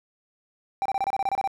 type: tone bursts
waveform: triangle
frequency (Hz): 784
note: G5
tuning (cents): 0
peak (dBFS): -20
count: 11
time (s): 0.82-1.475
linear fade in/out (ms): 0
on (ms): 35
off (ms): 27
effects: none